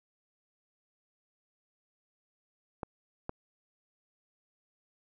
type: clicks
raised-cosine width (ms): 1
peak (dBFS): -21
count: 2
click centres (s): 2.832 / 3.294
effects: none